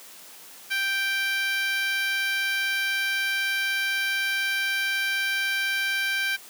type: tone with high-pass filter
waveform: 10% pulse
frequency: 784 Hz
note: G5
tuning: in tune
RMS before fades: -26 dBFS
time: 0.7-6.37 s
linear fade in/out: 20 ms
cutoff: 1800 Hz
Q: 6.7
effects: white hiss -46 dBFS RMS until 6.49 s + high-pass 200 Hz 12 dB/octave